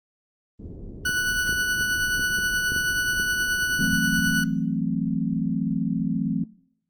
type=low-pass noise; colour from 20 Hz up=pink; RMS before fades=-38 dBFS; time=0.59-3.9 s; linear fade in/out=5 ms; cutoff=400 Hz; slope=24 dB/octave
type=tone with tremolo; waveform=40% pulse; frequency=1480 Hz; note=F#6; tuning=in tune; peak=-20 dBFS; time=1.05-4.44 s; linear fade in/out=5 ms; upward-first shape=triangle; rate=9.4 Hz; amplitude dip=40%
type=clicks; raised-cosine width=3 ms; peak=-20 dBFS; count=9; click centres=1.093 / 1.493 / 1.527 / 1.81 / 2.195 / 2.387 / 2.72 / 2.763 / 3.199 s
type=chord; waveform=sine; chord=F# half-diminished seventh; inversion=third; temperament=equal; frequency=164.81 / 185 / 220 / 261.6 Hz; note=E3 / F#3 / A3 / C4; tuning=0 / 0 / 0 / 0 cents; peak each=-28 dBFS; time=3.79-6.44 s; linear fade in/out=5 ms
effects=noise-tail reverb RT60 0.7 s tail -22 dB re dry + Opus 24 kbps